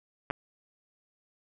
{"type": "clicks", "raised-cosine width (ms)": 0.5, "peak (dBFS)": -16, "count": 2, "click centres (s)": [0.302, 0.309], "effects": []}